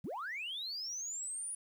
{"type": "linear sweep", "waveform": "sine", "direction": "up", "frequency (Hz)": [114.6, 9810], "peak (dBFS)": -37, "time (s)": [0.04, 1.55], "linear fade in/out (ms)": 5, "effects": ["tanh soft clip ceiling -34 dBFS", "11-bit"]}